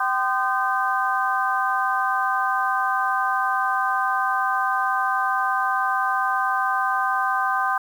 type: harmonic tone with a mistuned harmonic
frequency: 257.8 Hz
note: C4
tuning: 26 cents flat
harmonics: 3 / 4 / 5 / 6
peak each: -25 / -25 / -25 / -25 dBFS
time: 0-7.78 s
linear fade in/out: 5 ms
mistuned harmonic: 5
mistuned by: -96 cents
effects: 8-bit